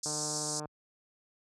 white band-pass noise, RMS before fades -36 dBFS, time 0.03-0.6 s, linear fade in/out 5 ms, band 4700 to 8500 Hz, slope 48 dB/octave
click train, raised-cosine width 1 ms, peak -27 dBFS, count 91, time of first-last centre 0.06-0.656 s, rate 151 Hz
effects high-pass 60 Hz 12 dB/octave

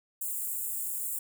white high-pass noise, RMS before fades -34 dBFS, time 0.21-1.19 s, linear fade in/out 5 ms, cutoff 7200 Hz, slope 96 dB/octave, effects none

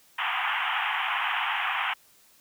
pink band-pass noise, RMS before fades -28 dBFS, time 0.18-1.94 s, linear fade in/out 10 ms, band 750 to 3200 Hz, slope 96 dB/octave, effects white hiss -59 dBFS RMS until 2.4 s

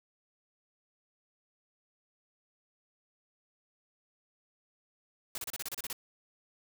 white noise bursts, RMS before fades -38 dBFS, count 10, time 5.35-5.929 s, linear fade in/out 2 ms, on 30 ms, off 31 ms, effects none

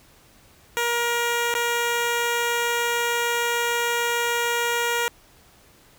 10% pulse tone with dropouts, 473.4 Hz, A#4, 27 cents sharp, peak -13 dBFS, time 0.77-5.08 s, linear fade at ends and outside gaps 0 ms, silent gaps 1.541-1.551 s, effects pink hiss -54 dBFS RMS until 5.98 s

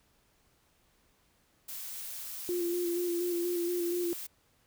blue noise, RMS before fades -41 dBFS, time 1.68-4.27 s, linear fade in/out 10 ms
sine tone with vibrato, 349.2 Hz, F4, in tune, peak -29 dBFS, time 2.49-4.13 s, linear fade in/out 0 ms, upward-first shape square, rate 4.2 Hz, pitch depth 22 cents each way
effects pink hiss -69 dBFS RMS until 4.66 s

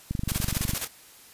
click train, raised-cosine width 5 ms, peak -16 dBFS, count 16, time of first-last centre 0.11-0.735 s, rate 24 Hz
white noise with tremolo, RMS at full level -29 dBFS, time 0.28-0.88 s, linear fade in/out 10 ms, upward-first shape square, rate 15 Hz, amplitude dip 65%
effects white hiss -51 dBFS RMS until 1.33 s + resampled to 32000 Hz

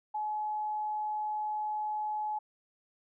sine tone, 850 Hz, G#5, 40 cents sharp, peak -31 dBFS, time 0.14-2.39 s, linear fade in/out 10 ms, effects none

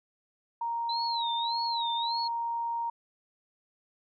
sine tone, 932.3 Hz, A#5, in tune, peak -29 dBFS, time 0.61-2.9 s, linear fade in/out 5 ms
sine tone with vibrato, 3951 Hz, B7, in tune, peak -32 dBFS, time 0.89-2.28 s, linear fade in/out 5 ms, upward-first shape sine, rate 1.7 Hz, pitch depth 170 cents each way
effects none

